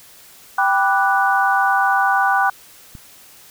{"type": "chord", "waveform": "sine", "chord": "G major seventh", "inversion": "none", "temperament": "equal", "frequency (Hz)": [784, 987.8, 1174.7, 1480], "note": ["G5", "B5", "D6", "F#6"], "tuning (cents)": [0, 0, 0, 0], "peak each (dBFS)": [-17, -22, -21, -18], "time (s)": [0.58, 2.5], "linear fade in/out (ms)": 5}
{"type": "click", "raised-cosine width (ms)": 5, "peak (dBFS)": -24, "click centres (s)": 2.952}
{"effects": ["white hiss -45 dBFS RMS until 3.5 s"]}